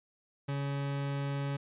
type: tone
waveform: 40% pulse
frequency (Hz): 140.3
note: C#3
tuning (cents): +21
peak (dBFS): -31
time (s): 0.48-1.57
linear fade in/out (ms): 10
effects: resampled to 8000 Hz